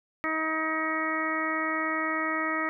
harmonic tone, 316.6 Hz, D#4, 30 cents sharp, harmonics 1 / 2 / 3 / 4 / 5 / 6 / 7, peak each -33 / -36 / -39 / -31 / -42 / -31 / -36 dBFS, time 0.24-2.69 s, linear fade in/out 0 ms, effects none

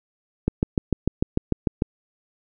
click train, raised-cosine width 3 ms, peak -6 dBFS, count 10, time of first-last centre 0.48-1.821 s, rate 6.71 Hz, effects none

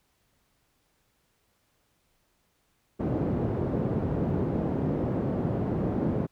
pink band-pass noise, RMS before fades -28 dBFS, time 2.99-6.27 s, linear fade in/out 20 ms, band 120 to 420 Hz, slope 12 dB/octave, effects pink hiss -71 dBFS RMS until 6.31 s

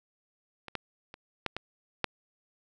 clicks, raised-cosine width 0.3 ms, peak -25 / -16 / -28 / -13 / -18 / -10 dBFS, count 6, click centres 0.683 / 0.753 / 1.141 / 1.463 / 1.566 / 2.043 s, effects none

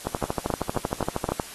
two click trains, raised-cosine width 1 ms, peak -11 / -11 dBFS, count 5 / 18, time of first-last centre 0.24-1.29 / 0.07-1.398 s, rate 3.81 / 12.8 Hz, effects white hiss -41 dBFS RMS until 1.54 s + AAC 32 kbps

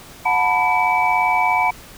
sine tone cluster, 730 / 891 / 988 / 2297 Hz, F#5 / A5 / B5 / D7, -24 / +22 / 0 / -39 cents, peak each -20 dBFS, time 0.25-1.71 s, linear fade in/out 10 ms, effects pink hiss -41 dBFS RMS until 1.97 s

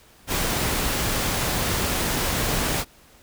pink noise, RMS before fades -24 dBFS, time 0.27-2.85 s, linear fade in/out 50 ms, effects pink hiss -53 dBFS RMS until 3.22 s

